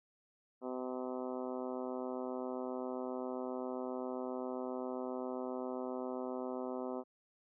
harmonic tone, 127.5 Hz, C3, 44 cents flat, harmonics 2 / 3 / 4 / 5 / 6 / 7 / 8 / 9 / 10, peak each -42 / -43 / -44 / -46 / -50 / -52 / -52 / -56 / -56 dBFS, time 0.61-7.04 s, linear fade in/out 50 ms, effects none

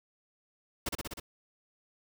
pink noise with echo, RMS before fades -33 dBFS, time 0.86-0.89 s, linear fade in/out 5 ms, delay 62 ms, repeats 5, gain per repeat -2 dB, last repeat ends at 1.2 s, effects none

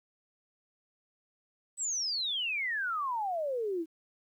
sine exponential sweep, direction down, 8120 to 311.1 Hz, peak -30 dBFS, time 1.77-3.86 s, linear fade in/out 50 ms, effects 11-bit

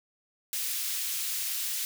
white high-pass noise, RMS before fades -32 dBFS, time 0.53-1.85 s, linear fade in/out 0 ms, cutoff 2400 Hz, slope 12 dB/octave, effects none

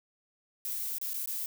violet noise with dropouts, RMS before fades -35 dBFS, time 0.65-1.46 s, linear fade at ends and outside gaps 1 ms, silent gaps 0.984-1.014 / 1.134-1.141 / 1.259-1.274 s, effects none

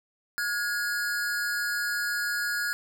square tone pair together, 1435.3 / 1661.2 Hz, F6 / G#6, +47 / 0 cents, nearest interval minor third, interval 253 cents, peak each -30 / -31 dBFS, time 0.38-2.73 s, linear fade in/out 0 ms, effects none

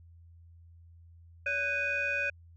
sine tone cluster, 569 / 1497 / 1619 / 2485 Hz, C#5 / F#6 / G#6 / D#7, +45 / +20 / -45 / -3 cents, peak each -37 / -33 / -36 / -30 dBFS, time 1.46-2.3 s, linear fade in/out 5 ms, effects tanh soft clip ceiling -22 dBFS + added 84 Hz sine -52 dBFS peak until 2.56 s

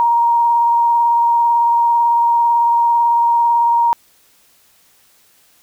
sine tone with vibrato, 939 Hz, A#5, 12 cents sharp, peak -10 dBFS, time 0-3.93 s, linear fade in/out 0 ms, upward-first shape sine, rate 18 Hz, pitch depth 13 cents each way, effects white hiss -53 dBFS RMS until 5.62 s

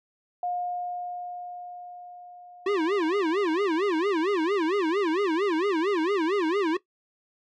sine tone with exponential decay, 713 Hz, F5, 36 cents sharp, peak -26 dBFS, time 0.43-4.71 s, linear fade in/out 2 ms, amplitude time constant 930 ms
square tone with vibrato, 359.4 Hz, F4, 50 cents sharp, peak -23 dBFS, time 2.66-6.77 s, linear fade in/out 5 ms, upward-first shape sine, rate 4.4 Hz, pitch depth 250 cents each way
effects noise-tail reverb RT60 0.1 s tail -17 dB re dry + low-pass 3000 Hz 12 dB/octave

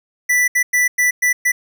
square tone bursts at uneven times, 1975.5 Hz, B6, in tune, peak -13 dBFS, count 6, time 0.29-0.48 / 0.55-0.63 / 0.73-0.88 / 0.98-1.11 / 1.22-1.33 / 1.45-1.52 s, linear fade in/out 10 ms, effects none

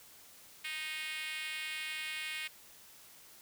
5% pulse tone with high-pass filter, 311.1 Hz, D#4, in tune, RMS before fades -40 dBFS, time 0.64-2.48 s, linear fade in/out 10 ms, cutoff 2200 Hz, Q 2.6, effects white hiss -57 dBFS RMS until 3.41 s

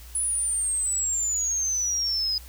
sine exponential sweep, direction down, 10120 to 4978 Hz, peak -23 dBFS, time 0.15-2.38 s, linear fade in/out 2 ms, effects added 60 Hz sine -42 dBFS peak until 2.48 s + white hiss -49 dBFS RMS until 2.48 s

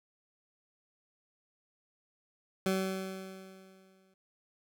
20% pulse tone with exponential decay, 190 Hz, F#3, 46 cents sharp, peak -22 dBFS, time 2.66-4.14 s, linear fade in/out 2 ms, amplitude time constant 320 ms, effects none

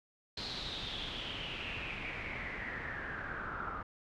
pink noise with low-pass filter sweep, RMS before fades -41 dBFS, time 0.37-3.83 s, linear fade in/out 5 ms, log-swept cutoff 4300 to 1300 Hz, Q 6.8, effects none

